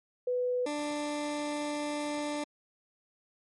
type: tone pair in turn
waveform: sine / 20% pulse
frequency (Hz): 496.4 / 295.2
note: B4 / D4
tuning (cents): +9 / +9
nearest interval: major sixth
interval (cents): 900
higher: first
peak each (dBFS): -27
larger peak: neither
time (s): 0.27-0.66 / 0.66-2.44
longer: second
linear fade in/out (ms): 5
effects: MP3 48 kbps